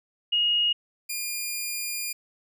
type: tone pair in turn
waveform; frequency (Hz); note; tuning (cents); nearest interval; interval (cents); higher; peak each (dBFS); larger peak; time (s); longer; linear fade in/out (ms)
sine / 10% pulse; 2872 / 2415; F7 / D7; +48 / +48; minor third; 300; first; -20; neither; 0.32-0.73 / 1.09-2.13; second; 10
effects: none